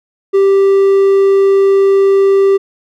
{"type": "tone", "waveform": "triangle", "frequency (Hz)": 392, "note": "G4", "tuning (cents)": 0, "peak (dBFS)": -4, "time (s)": [0.33, 2.58], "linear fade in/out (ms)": 20, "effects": []}